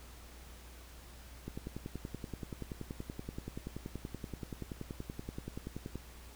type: click train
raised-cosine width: 3 ms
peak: -27 dBFS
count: 48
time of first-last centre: 1.48-5.956 s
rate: 10.5 Hz
effects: added 60 Hz sine -52 dBFS peak until 6.35 s + pink hiss -56 dBFS RMS until 6.35 s